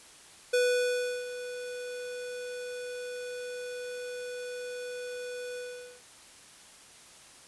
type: tone with ADSR envelope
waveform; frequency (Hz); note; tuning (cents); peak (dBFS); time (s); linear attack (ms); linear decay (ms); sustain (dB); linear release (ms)
square; 493.9; B4; 0; -23; 0.53-6.02; 9; 710; -14; 440
effects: white hiss -53 dBFS RMS until 7.47 s + resampled to 24000 Hz